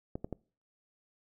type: clicks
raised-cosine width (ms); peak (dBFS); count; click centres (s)
2; -23; 3; 0.155 / 0.245 / 0.327
effects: noise-tail reverb RT60 0.4 s tail -24 dB re dry